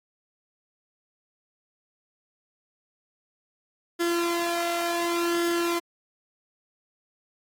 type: tone with flanger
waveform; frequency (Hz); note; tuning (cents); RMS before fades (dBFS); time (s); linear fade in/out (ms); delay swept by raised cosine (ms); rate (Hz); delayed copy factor
sawtooth; 342.3; F4; -35; -26; 3.99-5.8; 20; 0.6 to 1.38; 0.69; +0.55
effects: AAC 64 kbps